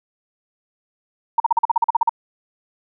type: tone bursts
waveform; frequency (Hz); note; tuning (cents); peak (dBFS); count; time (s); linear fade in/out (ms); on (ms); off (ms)
sine; 925; A#5; -14; -11; 12; 1.38-2.094; 5; 21; 42
effects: none